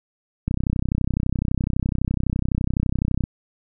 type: click train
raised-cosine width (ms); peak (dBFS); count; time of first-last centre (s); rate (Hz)
5; -9; 89; 0.48-3.239; 31.9
effects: none